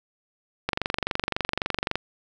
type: click train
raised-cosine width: 0.3 ms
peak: -8 dBFS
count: 31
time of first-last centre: 0.69-1.956 s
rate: 23.7 Hz
effects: none